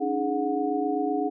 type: tone cluster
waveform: sine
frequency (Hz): 281.2 / 309 / 418.2 / 730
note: C#4 / D#4 / G#4 / F#5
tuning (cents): +25 / -12 / +12 / -24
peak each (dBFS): -29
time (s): 0-1.3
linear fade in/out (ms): 20
effects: none